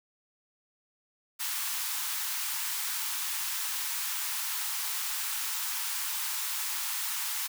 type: high-pass noise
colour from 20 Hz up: white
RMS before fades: -33 dBFS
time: 1.39-7.48 s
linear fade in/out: 20 ms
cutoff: 820 Hz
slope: 96 dB/octave
effects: none